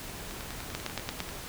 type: two click trains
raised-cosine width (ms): 0.2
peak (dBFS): -23 / -14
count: 11 / 5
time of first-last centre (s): 0.31-1.29 / 0.75-1.204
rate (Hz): 10.2 / 8.82
effects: pink hiss -41 dBFS RMS until 1.48 s